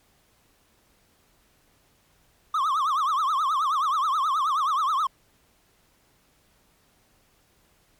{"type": "tone with vibrato", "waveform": "triangle", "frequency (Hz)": 1168, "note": "D6", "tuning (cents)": -10, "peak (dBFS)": -19, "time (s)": [2.54, 5.07], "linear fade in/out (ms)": 5, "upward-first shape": "triangle", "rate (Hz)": 9.4, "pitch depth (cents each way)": 230, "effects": ["pink hiss -63 dBFS RMS until 7.99 s", "MP3 96 kbps"]}